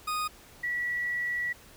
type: tone pair in turn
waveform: 40% pulse / sine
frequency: 1240 / 1941.6 Hz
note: D#6 / B6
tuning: -6 / -30 cents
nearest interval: minor sixth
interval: 776 cents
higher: second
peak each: -28 dBFS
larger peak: neither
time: 0.07-0.28 / 0.63-1.53 s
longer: second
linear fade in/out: 10 ms
effects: pink hiss -53 dBFS RMS until 1.76 s